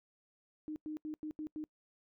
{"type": "tone bursts at uneven times", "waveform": "sine", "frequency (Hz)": 307.2, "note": "D#4", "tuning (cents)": -22, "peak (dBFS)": -38, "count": 6, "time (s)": [[0.68, 0.76], [0.86, 0.97], [1.05, 1.14], [1.23, 1.31], [1.39, 1.47], [1.56, 1.64]], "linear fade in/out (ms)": 0, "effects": ["noise-tail reverb RT60 0.1 s tail -26 dB re dry"]}